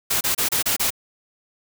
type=noise bursts; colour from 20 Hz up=white; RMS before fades=-21 dBFS; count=6; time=0.1-0.905 s; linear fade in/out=10 ms; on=110 ms; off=29 ms; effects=none